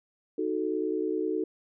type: chord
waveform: sine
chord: D# diminished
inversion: none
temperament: equal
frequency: 311.1 / 370 / 440 Hz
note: D#4 / F#4 / A4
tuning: 0 / 0 / 0 cents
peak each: -31 dBFS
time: 0.38-1.44 s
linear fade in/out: 5 ms
effects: none